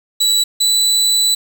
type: tone pair in turn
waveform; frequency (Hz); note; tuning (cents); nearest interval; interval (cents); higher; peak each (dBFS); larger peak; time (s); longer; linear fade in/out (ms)
30% pulse; 3939 / 3971; B7 / B7; -5 / +9; unison; 14; second; -9; neither; 0.2-0.44 / 0.6-1.35; second; 10
effects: 7-bit